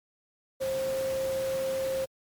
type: tone in noise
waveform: sine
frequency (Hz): 531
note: C5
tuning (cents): +25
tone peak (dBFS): -27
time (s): 0.6-2.06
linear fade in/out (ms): 20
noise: pink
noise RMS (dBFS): -40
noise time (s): 0.6-2.06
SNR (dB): +10
effects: high-pass 80 Hz 12 dB/octave + MP3 96 kbps